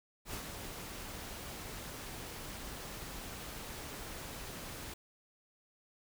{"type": "noise with ADSR envelope", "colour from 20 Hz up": "pink", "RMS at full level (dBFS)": -40, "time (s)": [0.25, 4.94], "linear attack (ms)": 84, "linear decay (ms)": 89, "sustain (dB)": -5, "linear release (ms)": 6, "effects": []}